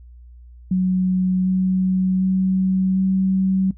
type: tone with pitch steps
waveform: sine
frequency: 185 / 186.61 / 188.23 / 189.87 Hz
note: F#3 / F#3 / F#3 / F#3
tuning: 0 / +15 / +30 / +45 cents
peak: -15 dBFS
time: 0.71-3.71 s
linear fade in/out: 5 ms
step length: 750 ms
effects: noise-tail reverb RT60 0.1 s tail -18 dB re dry + added 60 Hz sine -40 dBFS peak until 3.77 s